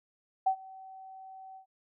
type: tone with ADSR envelope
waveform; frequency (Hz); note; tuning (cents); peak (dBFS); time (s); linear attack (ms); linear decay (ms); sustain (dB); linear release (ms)
sine; 763; G5; -47; -21; 0.46-1.66; 10; 84; -24; 100
effects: none